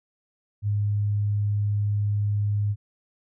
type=tone; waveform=sine; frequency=103.2 Hz; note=G#2; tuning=10 cents flat; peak=-21 dBFS; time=0.62-2.76 s; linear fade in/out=50 ms; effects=none